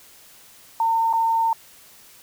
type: tone with dropouts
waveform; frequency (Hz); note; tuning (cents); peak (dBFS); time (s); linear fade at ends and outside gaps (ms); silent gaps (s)
sine; 908; A#5; -46; -17; 0.8-1.53; 2; 1.129-1.135
effects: white hiss -49 dBFS RMS until 2.22 s